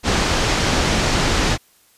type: low-pass noise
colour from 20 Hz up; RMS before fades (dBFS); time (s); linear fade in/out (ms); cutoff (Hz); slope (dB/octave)
pink; -18; 0.03-1.58; 50; 7000; 24
effects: white hiss -55 dBFS RMS until 1.97 s + resampled to 32000 Hz